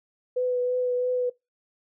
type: tone with vibrato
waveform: sine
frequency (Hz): 498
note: B4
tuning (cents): +14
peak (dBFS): -22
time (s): 0.36-1.3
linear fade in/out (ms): 10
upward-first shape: triangle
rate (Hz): 3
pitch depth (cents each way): 18
effects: noise-tail reverb RT60 0.2 s tail -22 dB re dry

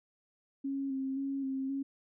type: tone with vibrato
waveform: sine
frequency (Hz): 270.6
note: C#4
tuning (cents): -42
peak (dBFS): -32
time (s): 0.64-1.83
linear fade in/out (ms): 10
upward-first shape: square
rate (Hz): 1.9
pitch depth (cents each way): 23
effects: none

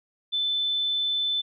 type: tone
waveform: sine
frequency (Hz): 3520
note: A7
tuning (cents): 0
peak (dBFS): -23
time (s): 0.32-1.42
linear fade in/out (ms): 20
effects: none

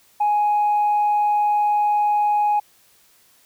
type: tone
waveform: sine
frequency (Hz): 833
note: G#5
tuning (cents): +5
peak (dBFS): -14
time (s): 0.2-2.6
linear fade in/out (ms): 10
effects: tanh soft clip ceiling -13 dBFS + white hiss -56 dBFS RMS until 3.45 s

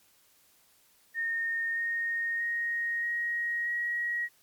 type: tone with pitch steps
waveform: sine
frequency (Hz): 1837 / 1853 / 1869.1 / 1885.4 / 1901.8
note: A#6 / A#6 / A#6 / A#6 / A#6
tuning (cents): -26 / -11 / +4 / +19 / +34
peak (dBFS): -28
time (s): 1.14-4.29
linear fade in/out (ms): 50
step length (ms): 630
effects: white hiss -64 dBFS RMS until 4.42 s + MP3 96 kbps

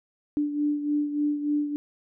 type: beating tone pair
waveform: sine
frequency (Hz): 293.7 / 297.1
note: D4 / D4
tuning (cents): 0 / +20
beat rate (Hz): 3.4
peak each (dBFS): -24 / -31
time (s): 0.37-1.76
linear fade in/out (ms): 0
effects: none

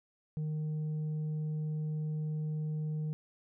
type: tone with tanh clipping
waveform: sine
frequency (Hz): 153.9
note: D#3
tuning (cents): -19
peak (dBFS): -33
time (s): 0.37-3.13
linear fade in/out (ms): 0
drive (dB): 3
effects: none

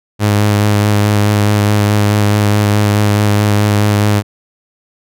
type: tone with vibrato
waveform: sawtooth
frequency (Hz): 103.83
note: G#2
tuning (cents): 0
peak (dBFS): -5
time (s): 0.19-4.23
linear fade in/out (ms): 50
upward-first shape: sine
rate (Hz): 4.7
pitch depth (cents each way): 18
effects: none

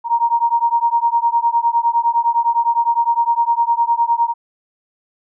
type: beating tone pair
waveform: sine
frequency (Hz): 931 / 940.8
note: A#5 / A#5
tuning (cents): -2 / +16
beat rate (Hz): 9.8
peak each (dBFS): -16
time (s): 0.04-4.34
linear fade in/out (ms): 50
effects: none

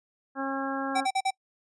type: harmonic tone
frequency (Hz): 271.2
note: C#4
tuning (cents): -38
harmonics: 1 / 2 / 3 / 4 / 5 / 6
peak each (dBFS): -32 / -36 / -35 / -38 / -37 / -38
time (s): 0.35-1.07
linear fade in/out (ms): 50
type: tone bursts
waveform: square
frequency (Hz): 772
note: G5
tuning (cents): -27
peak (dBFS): -24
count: 4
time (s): 0.95-1.308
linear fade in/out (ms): 10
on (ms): 58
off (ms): 42
effects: noise-tail reverb RT60 0.1 s tail -25 dB re dry + resampled to 24000 Hz

